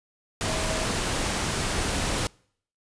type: tone in noise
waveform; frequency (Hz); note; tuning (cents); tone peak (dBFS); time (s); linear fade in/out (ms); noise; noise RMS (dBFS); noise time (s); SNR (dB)
sine; 639; D#5; +46; -33; 0.47-0.85; 0; pink; -27; 0.41-2.27; -9
effects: noise-tail reverb RT60 0.6 s tail -26 dB re dry + resampled to 22050 Hz